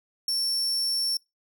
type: tone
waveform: 40% pulse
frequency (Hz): 5440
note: F8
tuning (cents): -46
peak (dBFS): -23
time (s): 0.28-1.17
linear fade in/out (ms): 2
effects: noise-tail reverb RT60 0.2 s tail -24 dB re dry